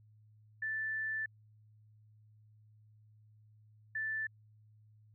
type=tone bursts at uneven times; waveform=sine; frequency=1760 Hz; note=A6; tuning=in tune; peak=-34 dBFS; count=2; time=0.62-1.26 / 3.95-4.27 s; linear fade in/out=5 ms; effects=added 107 Hz sine -60 dBFS peak until 5.14 s